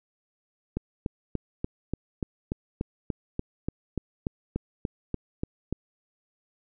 click train, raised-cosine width 3 ms, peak -15 dBFS, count 18, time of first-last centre 0.77-5.726 s, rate 3.43 Hz, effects none

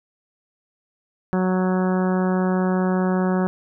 harmonic tone, 185 Hz, F#3, in tune, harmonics 1 / 2 / 3 / 4 / 5 / 6 / 7 / 8 / 9, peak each -19 / -25 / -29 / -31 / -33 / -35 / -36 / -37 / -38 dBFS, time 1.33-3.47 s, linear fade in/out 0 ms, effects none

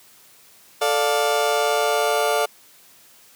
30% pulse chord, D minor, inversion second, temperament just, 440.5 / 587.3 / 704.8 Hz, A4 / D5 / F5, +2 / 0 / +16 cents, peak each -20 dBFS, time 0.81-2.46 s, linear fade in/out 10 ms, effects white hiss -51 dBFS RMS until 3.35 s + high-pass 100 Hz 12 dB/octave

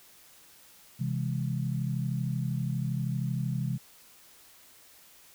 sine chord, C augmented, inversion none, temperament just, 130.81 / 163.52 / 204.4 Hz, C3 / E3 / G#3, 0 / -14 / -27 cents, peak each -30 / -33 / -36 dBFS, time 0.99-3.78 s, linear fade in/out 20 ms, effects white hiss -56 dBFS RMS until 5.34 s

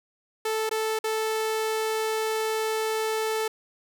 sawtooth tone with dropouts, 439 Hz, A4, 4 cents flat, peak -21 dBFS, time 0.45-3.48 s, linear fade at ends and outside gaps 5 ms, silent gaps 0.693-0.711 / 0.99-1.04 s, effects none

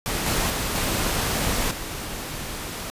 pink noise with level steps, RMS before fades -26 / -23 / -26 / -24 / -32 dBFS, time 0.06-2.9 s, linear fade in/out 0 ms, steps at 0.26 / 0.5 / 0.75 / 1.71 s, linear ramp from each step 2 ms, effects resampled to 32000 Hz

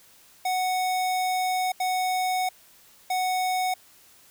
square tone bursts at uneven times, 740 Hz, F#5, in tune, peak -24 dBFS, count 3, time 0.45-1.72 / 1.8-2.49 / 3.1-3.74 s, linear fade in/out 5 ms, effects white hiss -55 dBFS RMS until 4.3 s

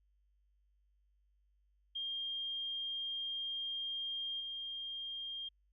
sine tone with level steps, 3211 Hz, G7, 41 cents sharp, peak -37 / -40 dBFS, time 1.95-5.49 s, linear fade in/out 10 ms, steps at 4.4 s, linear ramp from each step 5 ms, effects added 50 Hz sine -70 dBFS peak until 5.72 s

